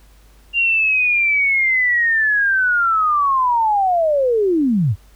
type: linear sweep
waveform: sine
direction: down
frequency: 2794 to 82.5 Hz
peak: -13 dBFS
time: 0.53-4.96 s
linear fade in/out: 50 ms
effects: added 50 Hz sine -46 dBFS peak until 5.15 s + pink hiss -54 dBFS RMS until 5.15 s